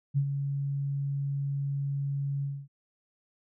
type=tone with ADSR envelope; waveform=sine; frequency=140 Hz; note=C#3; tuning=18 cents sharp; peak=-21 dBFS; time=0.14-2.68 s; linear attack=33 ms; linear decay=74 ms; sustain=-7 dB; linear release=250 ms; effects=none